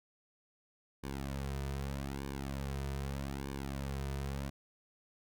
sawtooth tone with flanger, 68.6 Hz, C#2, 17 cents flat, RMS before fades -39 dBFS, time 1.03-4.5 s, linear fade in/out 10 ms, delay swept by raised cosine 1.5 to 3.7 ms, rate 0.81 Hz, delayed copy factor -0.85, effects none

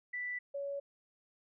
sine tone pair in turn, 1975.5 / 562.3 Hz, B6 / C#5, 0 / +25 cents, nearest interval octave + minor seventh, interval 2175 cents, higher first, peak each -36 / -36 dBFS, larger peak neither, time 0.13-0.39 / 0.54-0.8 s, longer neither, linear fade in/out 10 ms, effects none

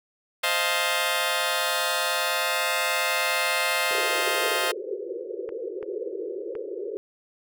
10% pulse chord, F dominant seventh, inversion second, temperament just, 523.8 / 628.6 / 698.5 / 873.1 Hz, C5 / Eb5 / F5 / A5, +2 / +18 / 0 / -14 cents, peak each -20 / -19 / -20 / -23 dBFS, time 0.43-4.72 s, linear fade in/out 10 ms
pink band-pass noise, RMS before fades -33 dBFS, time 3.91-6.97 s, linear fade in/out 0 ms, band 350 to 520 Hz, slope 96 dB/octave
clicks, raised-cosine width 0.5 ms, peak -27 dBFS, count 3, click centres 5.491 / 5.828 / 6.553 s
effects none

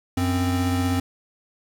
square tone pair together, 92.5 / 261.6 Hz, F#2 / C4, 0 / 0 cents, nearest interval octave + tritone, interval 1800 cents, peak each -24 dBFS, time 0.17-1 s, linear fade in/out 5 ms, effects 8-bit

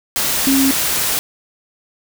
sine tone in noise, 270.1 Hz, C#4, 45 cents flat, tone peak -12 dBFS, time 0.47-0.71 s, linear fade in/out 0 ms, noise white, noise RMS -18 dBFS, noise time 0.16-1.19 s, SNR +3 dB, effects none

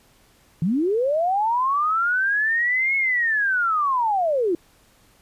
sine linear two-way sweep, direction up then down, 150 to 2194 to 321.9 Hz, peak -18 dBFS, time 0.62-4.55 s, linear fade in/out 2 ms, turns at 2.96 s, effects pink hiss -57 dBFS RMS until 5.21 s + resampled to 32000 Hz

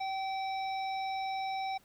harmonic tone, 770 Hz, G5, 31 cents flat, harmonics 1 / 3 / 5 / 7, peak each -33 / -43 / -47 / -50 dBFS, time 0-1.78 s, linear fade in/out 10 ms, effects pink hiss -65 dBFS RMS until 1.84 s

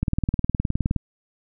click train, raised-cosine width 5 ms, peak -9 dBFS, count 19, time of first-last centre 0.03-0.963 s, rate 19.3 Hz, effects none

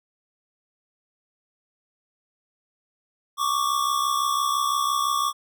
square tone pair together, 1108.7 / 1174.6 Hz, C#6 / D6, 0 / 0 cents, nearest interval minor second, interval 100 cents, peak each -25 dBFS, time 3.37-5.33 s, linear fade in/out 50 ms, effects none

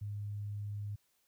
sine tone, 103 Hz, G#2, 14 cents flat, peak -37 dBFS, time 0.01-0.96 s, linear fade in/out 10 ms, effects white hiss -75 dBFS RMS until 1.27 s

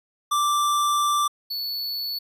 square tone pair in turn, 1174.7 / 4435 Hz, D6 / C#8, 0 / 0 cents, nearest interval octave + major seventh, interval 2300 cents, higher second, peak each -20 / -27 dBFS, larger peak first, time 0.31-1.28 / 1.5-2.19 s, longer first, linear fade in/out 10 ms, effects resampled to 32000 Hz

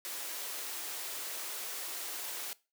white high-pass noise, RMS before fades -40 dBFS, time 0.05-2.53 s, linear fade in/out 0 ms, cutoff 320 Hz, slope 24 dB/octave, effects noise-tail reverb RT60 0.3 s tail -21 dB re dry

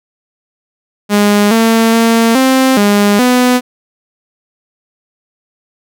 sawtooth tone with pitch steps, 205.8 / 226.3 / 228.5 / 262.4 / 204.4 / 249.3 Hz, G#3 / A3 / A#3 / C4 / G#3 / B3, -16 / +49 / -34 / +5 / -27 / +16 cents, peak -3 dBFS, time 1.09-3.61 s, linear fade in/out 50 ms, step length 420 ms, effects none

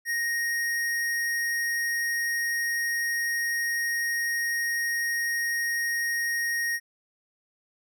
square tone, 1868 Hz, A#6, 3 cents sharp, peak -26 dBFS, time 0.05-6.8 s, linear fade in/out 50 ms, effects none

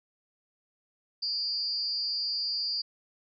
sine tone with amplitude modulation, 4721 Hz, D8, 8 cents sharp, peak -25 dBFS, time 1.22-2.82 s, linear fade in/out 10 ms, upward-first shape sine, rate 296 Hz, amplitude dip 75%, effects none

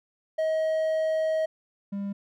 triangle tone pair in turn, 634 / 199.7 Hz, D#5 / G3, +32 / +32 cents, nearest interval octave + minor sixth, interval 2000 cents, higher first, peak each -21 / -27 dBFS, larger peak first, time 0.38-1.46 / 1.92-2.13 s, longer first, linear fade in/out 10 ms, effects none

